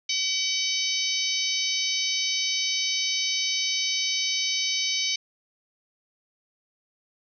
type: harmonic tone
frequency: 760 Hz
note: F#5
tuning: 46 cents sharp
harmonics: 3 / 4 / 5 / 6 / 7 / 8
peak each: -31 / -31 / -31 / -31 / -31 / -31 dBFS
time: 0.09-5.16 s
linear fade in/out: 5 ms
effects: none